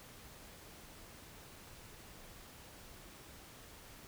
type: silence
effects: pink hiss -55 dBFS RMS until 4.07 s